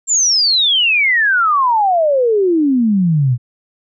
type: exponential sweep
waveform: sine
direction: down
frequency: 7459 to 116.54 Hz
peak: -10 dBFS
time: 0.07-3.38 s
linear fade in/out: 50 ms
effects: none